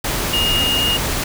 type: tone in noise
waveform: sine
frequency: 2849 Hz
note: F7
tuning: 34 cents sharp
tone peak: -16 dBFS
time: 0.33-0.97 s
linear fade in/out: 5 ms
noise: pink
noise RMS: -21 dBFS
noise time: 0.04-1.24 s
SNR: +2 dB
effects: none